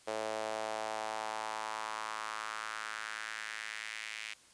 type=tone with high-pass filter sweep; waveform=sawtooth; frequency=109.2 Hz; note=A2; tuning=13 cents flat; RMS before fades=-40 dBFS; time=0.07-4.34 s; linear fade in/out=10 ms; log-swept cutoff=540 to 2300 Hz; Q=2.6; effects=white hiss -61 dBFS RMS until 4.53 s + resampled to 22050 Hz